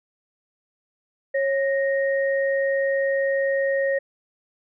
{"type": "tone pair together", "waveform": "sine", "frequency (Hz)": [547.4, 1864.7], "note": ["C#5", "A#6"], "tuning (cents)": [-22, 0], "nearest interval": "octave + major sixth", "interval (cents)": 2122, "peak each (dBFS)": [-20, -27], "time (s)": [1.34, 3.99], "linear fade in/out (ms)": 10, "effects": []}